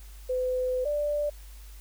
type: tone pair in turn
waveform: sine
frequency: 507 / 588.5 Hz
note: B4 / D5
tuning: +45 / +3 cents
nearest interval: minor third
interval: 258 cents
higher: second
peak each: -25 dBFS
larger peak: neither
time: 0.29-0.85 / 0.85-1.3 s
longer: first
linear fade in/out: 10 ms
effects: added 50 Hz sine -43 dBFS peak until 1.8 s + white hiss -55 dBFS RMS until 1.8 s